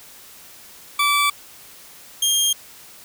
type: tone pair in turn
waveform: 20% pulse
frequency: 1157 / 3219 Hz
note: D6 / G7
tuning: -26 / +45 cents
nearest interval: octave + tritone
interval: 1771 cents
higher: second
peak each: -11 dBFS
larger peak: neither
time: 0.99-1.3 / 2.22-2.53 s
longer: neither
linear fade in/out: 5 ms
effects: white hiss -44 dBFS RMS until 3.04 s

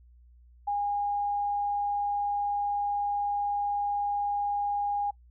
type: tone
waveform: sine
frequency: 816 Hz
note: G#5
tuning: 31 cents flat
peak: -26 dBFS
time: 0.67-5.11 s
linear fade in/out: 10 ms
effects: noise-tail reverb RT60 0.1 s tail -23 dB re dry + added 60 Hz sine -53 dBFS peak until 5.3 s

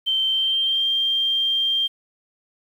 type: tone with pitch glide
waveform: sine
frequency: 3118 to 3180 Hz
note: G7 to G7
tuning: -10 to +24 cents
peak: -18 dBFS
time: 0.06-1.88 s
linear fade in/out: 20 ms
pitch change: +34 cents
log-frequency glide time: 0.29-0.86 s
effects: 8-bit

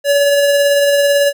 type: tone with tremolo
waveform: square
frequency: 569 Hz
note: C#5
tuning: 45 cents sharp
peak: -9 dBFS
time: 0.04-1.33 s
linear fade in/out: 50 ms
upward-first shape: sine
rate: 18 Hz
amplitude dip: 25%
effects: none

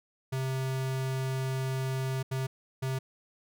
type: tone bursts at uneven times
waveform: square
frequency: 131.9 Hz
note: C3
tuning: 14 cents sharp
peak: -30 dBFS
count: 3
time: 0.32-2.23 / 2.31-2.47 / 2.82-2.99 s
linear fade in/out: 10 ms
effects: none

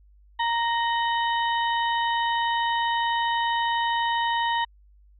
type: harmonic tone with a mistuned harmonic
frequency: 932.3 Hz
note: A#5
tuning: in tune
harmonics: 1 / 2 / 3 / 4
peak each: -23 / -29 / -33 / -35 dBFS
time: 0.39-4.65 s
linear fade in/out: 10 ms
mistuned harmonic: 3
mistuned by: +130 cents
effects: added 50 Hz sine -52 dBFS peak until 5.19 s

